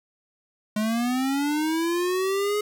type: linear sweep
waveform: square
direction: up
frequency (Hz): 209.4 to 421.9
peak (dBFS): -23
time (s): 0.76-2.61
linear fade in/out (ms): 5
effects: 10-bit